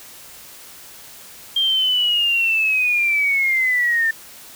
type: linear sweep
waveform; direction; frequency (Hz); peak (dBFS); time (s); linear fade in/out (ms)
sine; down; 3200 to 1787; -15; 1.56-4.11; 5
effects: white hiss -41 dBFS RMS until 4.55 s